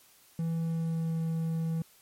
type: tone with pitch glide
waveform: triangle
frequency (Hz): 164.81 to 163.01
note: E3 to E3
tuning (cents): 0 to -19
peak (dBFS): -26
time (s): 0.39-1.82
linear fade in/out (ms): 2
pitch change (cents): -19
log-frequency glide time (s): 0.55-1.18
effects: white hiss -60 dBFS RMS until 2.01 s + MP3 64 kbps